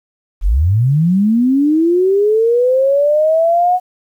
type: linear sweep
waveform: sine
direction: up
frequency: 35.04 to 737 Hz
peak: -9 dBFS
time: 0.41-3.8 s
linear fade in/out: 50 ms
effects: 8-bit